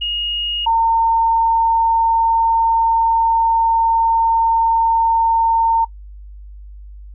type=tone pair in turn; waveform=sine; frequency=2866 / 910.3 Hz; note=F7 / A#5; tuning=+44 / -41 cents; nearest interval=octave + minor sixth; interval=1985 cents; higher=first; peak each=-18 / -11 dBFS; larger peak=second; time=0.01-0.66 / 0.66-5.85 s; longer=second; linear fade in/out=10 ms; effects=noise-tail reverb RT60 0.1 s tail -22 dB re dry + added 50 Hz sine -33 dBFS peak until 7.14 s